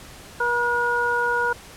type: harmonic tone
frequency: 480.2 Hz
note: B4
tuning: 49 cents flat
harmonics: 1 / 2 / 3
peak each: -26 / -24 / -22 dBFS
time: 0.4-1.53 s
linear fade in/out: 5 ms
effects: pink hiss -43 dBFS RMS until 1.76 s + low-pass 12000 Hz 12 dB/octave